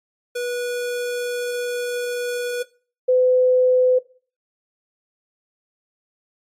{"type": "tone pair in turn", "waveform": ["square", "sine"], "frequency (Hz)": [487.8, 506.5], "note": ["B4", "B4"], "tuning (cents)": [-21, 44], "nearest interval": "minor second", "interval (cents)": 65, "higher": "second", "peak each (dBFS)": [-24, -13], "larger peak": "second", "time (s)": [[0.35, 2.63], [3.08, 3.99]], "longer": "first", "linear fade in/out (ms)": 10, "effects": ["noise-tail reverb RT60 0.4 s tail -19 dB re dry", "AAC 48 kbps"]}